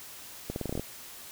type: accelerating click train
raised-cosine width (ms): 2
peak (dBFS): -19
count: 9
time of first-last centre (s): 0.5-0.796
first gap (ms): 61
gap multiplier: 0.85
effects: white hiss -46 dBFS RMS until 1.31 s